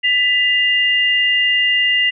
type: tone pair together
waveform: sine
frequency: 1988 / 2811 Hz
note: B6 / F7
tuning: +11 / +11 cents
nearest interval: tritone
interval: 600 cents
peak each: -15 dBFS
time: 0.03-2.11 s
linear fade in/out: 20 ms
effects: none